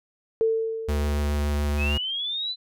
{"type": "tone with exponential decay", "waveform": "sine", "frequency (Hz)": 447.9, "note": "A4", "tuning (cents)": 31, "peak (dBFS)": -17, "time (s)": [0.41, 1.75], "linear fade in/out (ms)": 0, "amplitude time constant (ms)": 290}
{"type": "tone with vibrato", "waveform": "square", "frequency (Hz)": 73.1, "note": "D2", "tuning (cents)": -7, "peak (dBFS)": -23, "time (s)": [0.88, 1.98], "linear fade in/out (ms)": 10, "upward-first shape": "sine", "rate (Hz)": 7, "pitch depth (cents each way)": 10}
{"type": "linear sweep", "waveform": "sine", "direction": "up", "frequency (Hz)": [2489, 4069], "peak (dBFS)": -26, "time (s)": [1.77, 2.56], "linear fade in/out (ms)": 50}
{"effects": []}